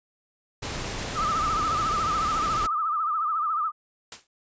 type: noise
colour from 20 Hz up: pink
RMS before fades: -32 dBFS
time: 0.62-2.67 s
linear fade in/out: 10 ms
type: tone with vibrato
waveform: sine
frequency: 1251 Hz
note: D#6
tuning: 9 cents sharp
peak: -23 dBFS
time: 1.14-3.72 s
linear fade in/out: 50 ms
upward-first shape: sine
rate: 14 Hz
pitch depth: 100 cents each way
type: noise with exponential decay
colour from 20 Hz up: white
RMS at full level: -33 dBFS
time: 4.12-4.27 s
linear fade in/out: 2 ms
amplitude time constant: 32 ms
effects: resampled to 16000 Hz